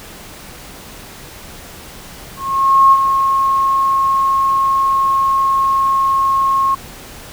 sine tone with ADSR envelope, 1083 Hz, C#6, 41 cents flat, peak -4 dBFS, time 2.36-6.75 s, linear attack 560 ms, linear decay 46 ms, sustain -7 dB, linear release 9 ms, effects pink hiss -35 dBFS RMS until 7.32 s

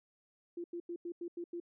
sine tone bursts, 345.1 Hz, F4, 21 cents flat, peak -38 dBFS, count 7, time 0.57-1.601 s, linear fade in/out 5 ms, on 71 ms, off 89 ms, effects none

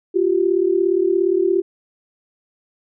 sine tone pair together, 349.2 / 386.4 Hz, F4 / G4, 0 / -25 cents, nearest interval major second, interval 175 cents, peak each -17 dBFS, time 0.14-1.62 s, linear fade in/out 20 ms, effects none

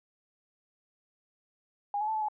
sine tone with pitch steps, 816 / 851 / 878 / 865 / 849 Hz, G#5 / G#5 / A5 / A5 / G#5, -31 / +42 / -4 / -30 / +38 cents, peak -28 dBFS, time 1.94-2.285 s, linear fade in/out 2 ms, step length 69 ms, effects none

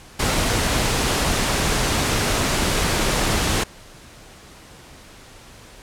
pink noise, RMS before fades -20 dBFS, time 0.19-3.64 s, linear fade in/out 10 ms, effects pink hiss -44 dBFS RMS until 5.82 s + low-pass 10000 Hz 12 dB/octave

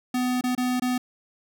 square tone with dropouts, 250.4 Hz, B3, 24 cents sharp, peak -23 dBFS, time 0.14-0.98 s, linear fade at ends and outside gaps 5 ms, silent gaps 0.411-0.438 / 0.551-0.577 / 0.798-0.82 s, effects none

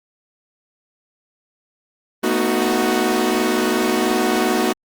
sawtooth chord, B dominant seventh, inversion third, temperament equal with one note detuned, 224.1 / 246.9 / 311.1 / 370 Hz, A3 / B3 / D#4 / F#4, +32 / 0 / 0 / 0 cents, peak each -19 / -19 / -19 / -16 dBFS, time 2.23-4.73 s, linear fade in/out 10 ms, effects Opus 32 kbps

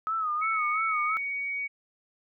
sine tone with vibrato, 1266 Hz, D#6, 30 cents sharp, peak -26 dBFS, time 0.07-1.17 s, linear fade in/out 0 ms, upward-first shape sine, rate 2.9 Hz, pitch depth 86 cents each way
sine tone with pitch glide, 2217 to 2248 Hz, C#7 to C#7, 0 to +24 cents, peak -29 dBFS, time 0.41-1.68 s, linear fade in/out 20 ms, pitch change +24 cents, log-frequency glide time 0.54-1.41 s
effects none

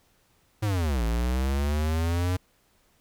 square linear two-way sweep, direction down then up, 110 to 55 to 92 Hz, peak -24 dBFS, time 0.62-2.37 s, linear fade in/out 10 ms, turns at 1.04 s, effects pink hiss -65 dBFS RMS until 3 s

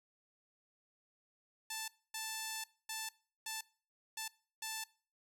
5% pulse tone bursts at uneven times, 881 Hz, A5, 2 cents sharp, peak -28 dBFS, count 6, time 1.7-1.88 / 2.14-2.64 / 2.89-3.09 / 3.46-3.61 / 4.17-4.28 / 4.62-4.84 s, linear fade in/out 5 ms, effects noise-tail reverb RT60 0.4 s tail -21 dB re dry

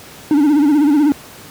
triangle tone with vibrato, 293.7 Hz, D4, in tune, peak -7 dBFS, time 0.31-1.12 s, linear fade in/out 0 ms, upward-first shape sine, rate 16 Hz, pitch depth 100 cents each way, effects pink hiss -37 dBFS RMS until 1.5 s + high-pass 100 Hz 12 dB/octave

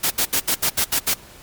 white noise bursts, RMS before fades -19 dBFS, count 8, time 0.03-1.142 s, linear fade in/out 10 ms, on 76 ms, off 72 ms, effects pink hiss -44 dBFS RMS until 1.42 s + MP3 96 kbps

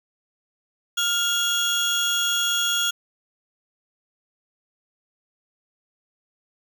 30% pulse tone pair together, 1402 / 3335 Hz, F6 / G#7, +6 / +7 cents, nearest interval octave + minor third, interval 1501 cents, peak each -22 / -20 dBFS, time 0.97-2.91 s, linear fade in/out 10 ms, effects none

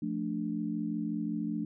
sine chord, D minor, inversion first, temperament equal, 174.61 / 220 / 293.7 Hz, F3 / A3 / D4, 0 / 0 / 0 cents, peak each -37 / -34 / -35 dBFS, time 0.02-1.65 s, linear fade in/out 5 ms, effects none

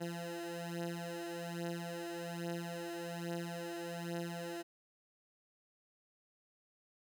15% pulse beating tone pair, 170.1 / 171.3 Hz, F3 / F3, -45 / -33 cents, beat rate 1.2 Hz, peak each -36 / -37 dBFS, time 0-4.63 s, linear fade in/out 20 ms, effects none

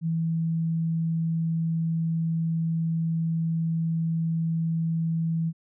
sine tone, 163.8 Hz, E3, 11 cents flat, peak -23 dBFS, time 0.01-5.53 s, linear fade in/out 50 ms, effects none

